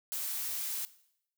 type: noise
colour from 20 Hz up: blue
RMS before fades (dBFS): -36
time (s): 0.12-0.85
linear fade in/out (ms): 0
effects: noise-tail reverb RT60 0.7 s tail -17 dB re dry